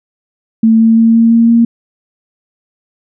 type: tone with pitch steps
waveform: sine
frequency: 223.8 / 225.5 / 227.2 / 228.9 / 230.6 / 232.4 Hz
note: A3 / A3 / A#3 / A#3 / A#3 / A#3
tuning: +30 / +43 / -44 / -31 / -19 / -5 cents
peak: -4 dBFS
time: 0.63-1.65 s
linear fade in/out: 5 ms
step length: 170 ms
effects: none